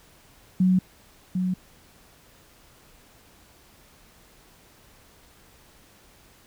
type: tone pair in turn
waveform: sine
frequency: 184.9 / 183.62 Hz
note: F#3 / F#3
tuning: -1 / -13 cents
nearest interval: unison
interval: 12 cents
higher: first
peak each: -16 / -22 dBFS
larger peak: first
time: 0.6-0.79 / 1.35-1.54 s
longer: neither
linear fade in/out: 5 ms
effects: pink hiss -55 dBFS RMS until 6.46 s